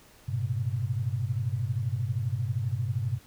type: tone cluster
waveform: sine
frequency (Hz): 99.7 / 117.2 / 129.8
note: G2 / A#2 / C3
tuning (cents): +30 / +10 / -13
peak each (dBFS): -31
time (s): 0.28-3.19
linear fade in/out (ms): 10
effects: pink hiss -56 dBFS RMS until 3.26 s